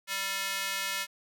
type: tone with high-pass filter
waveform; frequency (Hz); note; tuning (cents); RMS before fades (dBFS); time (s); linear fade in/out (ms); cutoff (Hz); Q
square; 195.3; G3; -6; -33; 0.07-1.07; 50; 1900; 1
effects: none